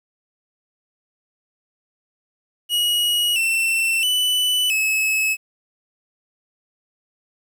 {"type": "tone with pitch steps", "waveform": "45% pulse", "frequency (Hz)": [2902, 2688, 2986, 2585], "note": ["F#7", "E7", "F#7", "E7"], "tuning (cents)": [-34, 33, 15, -34], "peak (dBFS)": -17, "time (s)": [2.69, 5.37], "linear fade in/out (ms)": 50, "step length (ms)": 670, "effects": ["9-bit"]}